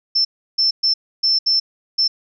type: tone bursts at uneven times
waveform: sine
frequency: 5330 Hz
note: E8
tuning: 18 cents sharp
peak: -13 dBFS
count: 6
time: 0.15-0.25 / 0.58-0.71 / 0.83-0.94 / 1.23-1.39 / 1.46-1.6 / 1.98-2.08 s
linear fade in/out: 10 ms
effects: none